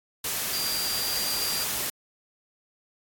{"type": "tone in noise", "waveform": "sine", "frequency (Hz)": 4757, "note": "D8", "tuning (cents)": 21, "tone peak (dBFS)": -29, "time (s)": [0.53, 1.64], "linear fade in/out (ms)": 5, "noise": "white", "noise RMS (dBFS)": -29, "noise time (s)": [0.24, 1.9], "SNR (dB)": -3, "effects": ["AAC 64 kbps"]}